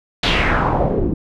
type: noise with low-pass filter sweep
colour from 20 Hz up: pink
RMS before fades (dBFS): -17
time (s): 0.23-1.14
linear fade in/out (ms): 5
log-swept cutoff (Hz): 3900 to 260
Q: 2.8
effects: none